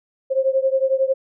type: beating tone pair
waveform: sine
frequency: 528 / 539 Hz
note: C5 / C#5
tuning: +16 / -49 cents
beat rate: 11 Hz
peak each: -18 / -20 dBFS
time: 0.3-1.14 s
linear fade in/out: 20 ms
effects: none